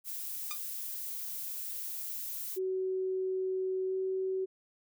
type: noise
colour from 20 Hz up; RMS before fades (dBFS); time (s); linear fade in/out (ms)
violet; -39; 0.04-2.59; 50
type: tone with exponential decay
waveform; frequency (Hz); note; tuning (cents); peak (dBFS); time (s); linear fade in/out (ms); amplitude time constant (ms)
10% pulse; 1211; D#6; -47; -26; 0.51-0.61; 0; 20
type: tone with pitch glide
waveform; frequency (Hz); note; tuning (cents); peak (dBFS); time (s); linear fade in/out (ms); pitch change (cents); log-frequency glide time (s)
sine; 375.7 to 378.3; F#4 to F#4; +26 to +38; -30; 2.56-4.46; 20; +12; 3.87-3.94
effects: none